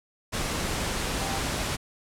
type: tone in noise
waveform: sine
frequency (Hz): 784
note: G5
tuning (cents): 0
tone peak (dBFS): -36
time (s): 1.2-1.4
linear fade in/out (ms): 20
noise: pink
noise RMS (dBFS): -29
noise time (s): 0.32-1.77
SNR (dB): -10
effects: low-pass 10000 Hz 12 dB/octave